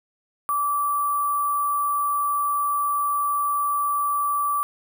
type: tone with sample-and-hold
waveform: sine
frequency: 1159 Hz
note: D6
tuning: 23 cents flat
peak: -20 dBFS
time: 0.49-4.63 s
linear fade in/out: 0 ms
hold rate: 11025 Hz
effects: none